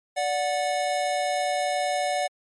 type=tone pair together; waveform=square; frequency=583.5 / 734 Hz; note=D5 / F#5; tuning=-11 / -14 cents; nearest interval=major third; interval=397 cents; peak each=-28 / -26 dBFS; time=0.16-2.28 s; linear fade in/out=20 ms; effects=MP3 48 kbps